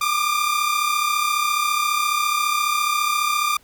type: tone pair together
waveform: sawtooth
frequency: 1179.4 / 1214 Hz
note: D6 / D#6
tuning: +7 / -43 cents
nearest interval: minor second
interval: 50 cents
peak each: -18 dBFS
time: 0.01-3.57 s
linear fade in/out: 5 ms
effects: pink hiss -55 dBFS RMS until 3.63 s